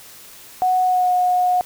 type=tone with pitch glide; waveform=sine; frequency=738 to 725.3 Hz; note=F#5 to F#5; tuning=-5 to -35 cents; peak=-14 dBFS; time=0.62-1.61 s; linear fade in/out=0 ms; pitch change=-30 cents; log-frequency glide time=0.82-1.11 s; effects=white hiss -42 dBFS RMS until 1.65 s